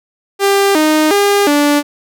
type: tone with pitch steps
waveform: sawtooth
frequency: 396.9 / 309 / 404.2 / 291.2 Hz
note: G4 / D#4 / G#4 / D4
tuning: +22 / -12 / -47 / -15 cents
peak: -5 dBFS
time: 0.39-1.83 s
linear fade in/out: 50 ms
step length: 360 ms
effects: none